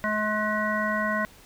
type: harmonic tone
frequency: 212.8 Hz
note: G#3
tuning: 42 cents sharp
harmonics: 1 / 3 / 5 / 7 / 9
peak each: -30 / -30 / -30 / -30 / -30 dBFS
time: 0.04-1.25 s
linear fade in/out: 0 ms
effects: pink hiss -52 dBFS RMS until 1.45 s

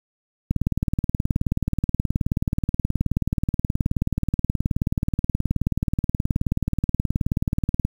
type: click train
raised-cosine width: 5 ms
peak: -8 dBFS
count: 139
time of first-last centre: 0.51-7.85 s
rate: 18.8 Hz
effects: 7-bit

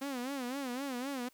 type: tone with vibrato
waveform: sawtooth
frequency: 261.6 Hz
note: C4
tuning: in tune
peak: -32 dBFS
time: 0.01-1.29 s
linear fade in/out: 10 ms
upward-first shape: sine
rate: 3.9 Hz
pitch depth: 140 cents each way
effects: white hiss -67 dBFS RMS until 1.33 s

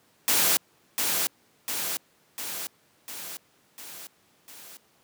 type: noise with echo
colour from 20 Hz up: white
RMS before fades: -22 dBFS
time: 0.28-0.57 s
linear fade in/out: 0 ms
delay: 700 ms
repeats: 6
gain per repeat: -4 dB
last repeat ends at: 4.77 s
effects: pink hiss -63 dBFS RMS until 5.03 s + high-pass 150 Hz 12 dB/octave

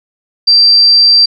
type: tone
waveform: sine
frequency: 4699 Hz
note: D8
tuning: in tune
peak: -3 dBFS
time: 0.47-1.26 s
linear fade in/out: 10 ms
effects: none

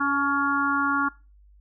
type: harmonic tone with a mistuned harmonic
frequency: 280.4 Hz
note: C#4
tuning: 20 cents sharp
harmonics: 1 / 3 / 4 / 5 / 6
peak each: -27 / -33 / -25 / -25 / -36 dBFS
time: 0-1.09 s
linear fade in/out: 10 ms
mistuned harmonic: 3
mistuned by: +22 cents
effects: noise-tail reverb RT60 0.3 s tail -21 dB re dry + added 50 Hz sine -51 dBFS peak until 1.6 s

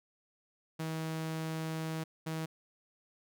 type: tone bursts at uneven times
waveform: sawtooth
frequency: 160 Hz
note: D#3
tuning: 49 cents sharp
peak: -31 dBFS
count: 2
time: 0.79-2.04 / 2.26-2.46 s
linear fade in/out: 10 ms
effects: none

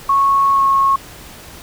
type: tone with pitch glide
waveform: sine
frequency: 1102 to 1092.5 Hz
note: C#6 to C#6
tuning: -11 to -26 cents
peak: -10 dBFS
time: 0.09-0.96 s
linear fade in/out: 5 ms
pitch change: -15 cents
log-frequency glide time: 0.52-0.62 s
effects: pink hiss -37 dBFS RMS until 1.62 s

